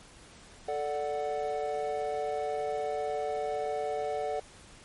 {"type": "chord", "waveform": "triangle", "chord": "D major", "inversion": "second", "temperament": "equal", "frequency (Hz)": [440, 587.3, 740], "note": ["A4", "D5", "F#5"], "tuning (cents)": [0, 0, 0], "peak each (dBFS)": [-32, -33, -32], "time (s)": [0.68, 4.4], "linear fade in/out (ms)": 5, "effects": ["pink hiss -53 dBFS RMS until 4.84 s", "MP3 48 kbps"]}